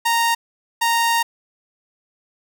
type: tone pair in turn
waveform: sawtooth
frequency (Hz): 928 / 928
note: A#5 / A#5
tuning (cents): -8 / -8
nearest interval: unison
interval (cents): 0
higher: neither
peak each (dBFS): -12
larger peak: neither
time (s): 0.05-0.35 / 0.81-1.23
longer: second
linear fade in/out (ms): 10
effects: none